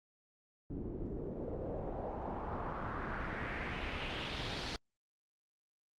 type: noise with low-pass filter sweep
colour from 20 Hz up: pink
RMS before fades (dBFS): -40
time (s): 0.7-4.76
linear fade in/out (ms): 0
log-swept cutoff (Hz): 280 to 4600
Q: 2.4
effects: Opus 48 kbps